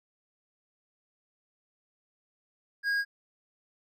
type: tone with hard clipping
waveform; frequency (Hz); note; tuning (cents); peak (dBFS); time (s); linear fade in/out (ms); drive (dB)
triangle; 1635; G#6; -28; -27; 2.83-3.05; 50; 9
effects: none